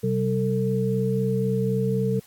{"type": "tone cluster", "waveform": "sine", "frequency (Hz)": [128.5, 192.4, 447.9], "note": ["C3", "G3", "A4"], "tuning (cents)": [-31, -32, 31], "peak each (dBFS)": -25, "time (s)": [0.03, 2.2], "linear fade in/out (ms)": 10, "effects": ["white hiss -54 dBFS RMS until 2.26 s", "AAC 64 kbps"]}